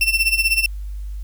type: tone with tremolo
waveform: 35% pulse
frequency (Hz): 2690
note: E7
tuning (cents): +34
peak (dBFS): -11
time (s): 0.01-0.66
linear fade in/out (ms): 2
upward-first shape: sine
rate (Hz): 16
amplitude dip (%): 80
effects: added 50 Hz sine -26 dBFS peak until 1.23 s + white hiss -56 dBFS RMS until 1.23 s